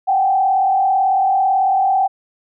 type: tone with frequency modulation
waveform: sine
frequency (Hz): 770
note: G5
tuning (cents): -31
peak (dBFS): -12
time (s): 0.07-2.08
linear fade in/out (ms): 20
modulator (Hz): 38.1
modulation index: 0.8
effects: none